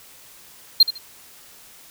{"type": "tone with echo", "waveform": "triangle", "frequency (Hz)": 4186, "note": "C8", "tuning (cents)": 0, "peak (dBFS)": -6, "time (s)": [0.8, 0.83], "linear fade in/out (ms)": 5, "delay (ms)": 76, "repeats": 2, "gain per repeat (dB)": -13, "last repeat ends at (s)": 0.982, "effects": ["white hiss -47 dBFS RMS until 1.9 s"]}